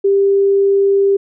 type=tone; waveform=sine; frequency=395.7 Hz; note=G4; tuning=16 cents sharp; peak=-9 dBFS; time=0.04-1.17 s; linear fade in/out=10 ms; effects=none